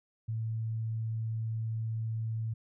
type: tone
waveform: sine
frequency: 111.9 Hz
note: A2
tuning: 30 cents sharp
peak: -31 dBFS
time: 0.28-2.54 s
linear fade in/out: 10 ms
effects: none